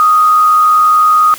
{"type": "tone with frequency modulation", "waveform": "sine", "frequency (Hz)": 1244.5, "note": "D#6", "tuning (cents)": 0, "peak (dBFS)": -5, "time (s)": [0, 1.34], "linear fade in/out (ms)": 0, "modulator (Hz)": 91.4, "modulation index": 0.31, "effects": ["white hiss -30 dBFS RMS until 1.38 s"]}